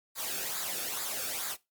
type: noise with flanger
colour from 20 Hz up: white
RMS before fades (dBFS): -35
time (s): 0.15-1.57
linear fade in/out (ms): 50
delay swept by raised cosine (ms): 0.34 to 1.02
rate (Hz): 2.3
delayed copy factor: -0.65
effects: noise-tail reverb RT60 0.2 s tail -19 dB re dry + Opus 48 kbps